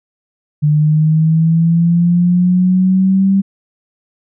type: linear sweep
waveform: sine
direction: up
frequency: 148.5 to 196 Hz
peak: -8 dBFS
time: 0.62-3.42 s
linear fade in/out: 20 ms
effects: none